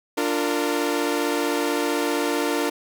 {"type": "chord", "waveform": "sawtooth", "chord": "Bb major", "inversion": "first", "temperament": "equal with one note detuned", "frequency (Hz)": [293.7, 349.2, 460.3], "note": ["D4", "F4", "Bb4"], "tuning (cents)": [0, 0, -22], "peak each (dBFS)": [-21, -23, -22], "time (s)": [0.17, 2.7], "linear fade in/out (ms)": 10, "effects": []}